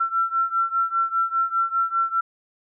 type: beating tone pair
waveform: sine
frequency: 1349 / 1354 Hz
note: E6 / E6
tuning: +40 / +46 cents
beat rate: 5 Hz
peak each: -22 / -24 dBFS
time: 0-2.21 s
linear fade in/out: 10 ms
effects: none